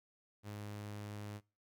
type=tone; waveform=sawtooth; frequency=103.83 Hz; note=G#2; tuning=in tune; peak=-40 dBFS; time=0.43-1.41 s; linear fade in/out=50 ms; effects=noise-tail reverb RT60 0.3 s tail -24 dB re dry